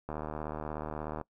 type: click train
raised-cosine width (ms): 1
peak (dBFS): -23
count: 87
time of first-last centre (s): 0.09-1.213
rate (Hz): 76.6
effects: noise-tail reverb RT60 0.1 s tail -23 dB re dry